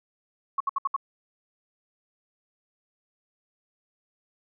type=tone bursts; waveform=sine; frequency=1100 Hz; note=C#6; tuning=14 cents flat; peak=-22 dBFS; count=5; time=0.58-0.964 s; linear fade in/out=5 ms; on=24 ms; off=66 ms; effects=none